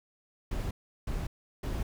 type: noise bursts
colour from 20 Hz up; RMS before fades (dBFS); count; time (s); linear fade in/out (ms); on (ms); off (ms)
brown; -33; 3; 0.51-1.83; 5; 200; 360
effects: none